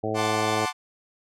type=harmonic tone; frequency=108.7 Hz; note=A2; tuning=21 cents flat; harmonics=1 / 2 / 3 / 4 / 5 / 6 / 7; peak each=-33 / -35 / -32 / -30 / -33 / -33 / -33 dBFS; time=0.03-0.66 s; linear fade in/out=10 ms
type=chord; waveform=sawtooth; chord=D dominant seventh; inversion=first; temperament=equal; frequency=740 / 880 / 1046.5 / 1174.7 Hz; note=F#5 / A5 / C6 / D6; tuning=0 / 0 / 0 / 0 cents; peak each=-27 dBFS; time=0.14-0.73 s; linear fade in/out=50 ms
effects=low-pass 9000 Hz 12 dB/octave